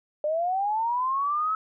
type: linear sweep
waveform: sine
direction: up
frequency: 590 to 1300 Hz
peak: -23 dBFS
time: 0.24-1.55 s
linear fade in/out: 2 ms
effects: none